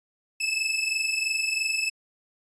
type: tone pair together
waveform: sawtooth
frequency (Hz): 2600 / 2623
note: E7 / E7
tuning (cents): -24 / -9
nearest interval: unison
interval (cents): 15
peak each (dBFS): -24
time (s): 0.4-1.9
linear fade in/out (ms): 10
effects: resampled to 22050 Hz